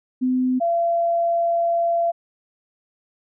sine tone pair in turn, 254.9 / 680.5 Hz, C4 / F5, -45 / -45 cents, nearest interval octave + perfect fourth, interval 1700 cents, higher second, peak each -17 dBFS, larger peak neither, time 0.21-0.6 / 0.6-2.12 s, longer second, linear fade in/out 20 ms, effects none

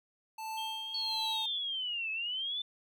square tone with tremolo, 881 Hz, A5, 2 cents sharp, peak -37 dBFS, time 0.38-1.46 s, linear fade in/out 5 ms, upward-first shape sine, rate 1.4 Hz, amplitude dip 80%
sine tone with pitch glide, 3200 to 3239 Hz, G7 to G#7, +35 to -44 cents, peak -38 dBFS, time 0.57-1.59 s, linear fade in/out 10 ms, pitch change +21 cents, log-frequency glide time 0.84-0.91 s
sine linear two-way sweep, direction down then up, 4435 to 2573 to 3550 Hz, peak -33 dBFS, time 0.94-2.62 s, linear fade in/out 5 ms, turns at 2.11 s
effects none

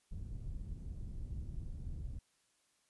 pink low-pass noise, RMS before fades -43 dBFS, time 0.11-2.19 s, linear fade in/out 10 ms, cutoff 110 Hz, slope 12 dB/octave, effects white hiss -75 dBFS RMS until 2.89 s + resampled to 24000 Hz

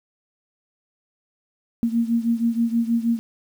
sine beating tone pair, 230.1 / 236.4 Hz, A#3 / A#3, -22 / +24 cents, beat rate 6.3 Hz, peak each -20 / -23 dBFS, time 1.83-3.19 s, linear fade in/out 0 ms, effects 8-bit

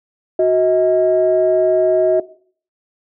sine tone pair together, 368.6 / 635 Hz, F#4 / D#5, -7 / +35 cents, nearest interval major sixth, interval 942 cents, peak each -13 dBFS, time 0.39-2.2 s, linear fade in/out 5 ms, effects noise-tail reverb RT60 0.5 s tail -17 dB re dry + tanh soft clip ceiling -4 dBFS

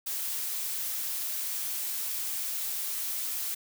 blue noise, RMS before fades -33 dBFS, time 0.06-3.55 s, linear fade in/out 10 ms, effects none

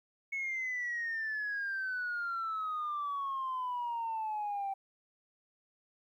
sine exponential sweep, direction down, 2205 to 776 Hz, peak -32 dBFS, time 0.32-4.74 s, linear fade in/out 10 ms, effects tanh soft clip ceiling -30 dBFS + 12-bit

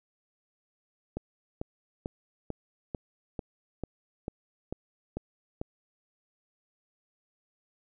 click train, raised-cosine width 2 ms, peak -20 dBFS, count 11, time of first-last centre 1.17-5.614 s, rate 2.25 Hz, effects none

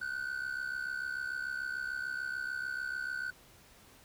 triangle ring-modulated tone, 1495 Hz, F#6, 17 cents sharp, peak -30 dBFS, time 0.01-3.31 s, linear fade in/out 10 ms, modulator 33.4 Hz, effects pink hiss -59 dBFS RMS until 4.04 s

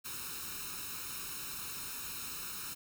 white noise with comb filter, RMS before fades -42 dBFS, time 0.04-2.75 s, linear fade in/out 20 ms, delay 0.75 ms, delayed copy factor +0.8, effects none

